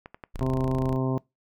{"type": "clicks", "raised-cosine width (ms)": 0.5, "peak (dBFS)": [-25, -26, -24], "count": 3, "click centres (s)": [0.059, 0.145, 0.238]}
{"type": "tone", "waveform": "sawtooth", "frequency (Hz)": 28.07, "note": "A0", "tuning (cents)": 36, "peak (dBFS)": -29, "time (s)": [0.34, 0.96], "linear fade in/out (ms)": 0}
{"type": "harmonic tone", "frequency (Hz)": 130.81, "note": "C3", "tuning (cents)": 0, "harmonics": [1, 2, 3, 4, 5, 6, 7, 8], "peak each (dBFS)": [-26, -28, -32, -38, -36, -44, -39, -40], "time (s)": [0.41, 1.18], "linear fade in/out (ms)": 0}
{"effects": ["noise-tail reverb RT60 0.2 s tail -23 dB re dry"]}